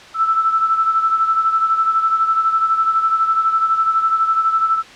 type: beating tone pair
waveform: sine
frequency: 1318.5 / 1330.5 Hz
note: E6 / E6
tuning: 0 / +16 cents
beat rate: 12 Hz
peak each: -14 / -21 dBFS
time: 0.14-4.83 s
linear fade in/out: 50 ms
effects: white hiss -39 dBFS RMS until 4.95 s + low-pass 4000 Hz 12 dB/octave